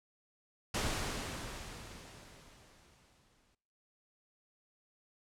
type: noise with exponential decay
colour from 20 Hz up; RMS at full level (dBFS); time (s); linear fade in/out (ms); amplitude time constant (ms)
pink; -33; 0.74-3.55; 5; 610
effects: noise-tail reverb RT60 0.9 s tail -24 dB re dry + low-pass 9000 Hz 12 dB/octave